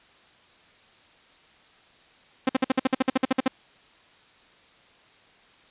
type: tone bursts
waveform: sawtooth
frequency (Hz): 261.6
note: C4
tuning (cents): 0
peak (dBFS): -14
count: 14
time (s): 2.47-3.48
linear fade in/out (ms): 5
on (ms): 22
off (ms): 54
effects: white hiss -56 dBFS RMS until 5.7 s + resampled to 8000 Hz